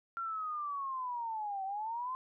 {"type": "linear two-way sweep", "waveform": "sine", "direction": "down then up", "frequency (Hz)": [1375, 759, 1045], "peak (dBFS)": -35, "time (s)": [0.17, 2.15], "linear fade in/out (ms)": 0, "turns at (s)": 1.64, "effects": []}